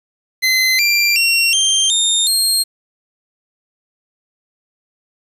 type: tone with pitch steps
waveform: 25% pulse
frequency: 2051 / 2370 / 2738 / 3163 / 3654 / 4222 Hz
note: C7 / D7 / F7 / G7 / A#7 / C8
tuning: -35 / +15 / -35 / +15 / -35 / +15 cents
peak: -8 dBFS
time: 0.42-2.64 s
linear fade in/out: 20 ms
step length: 370 ms
effects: resampled to 32000 Hz + 7-bit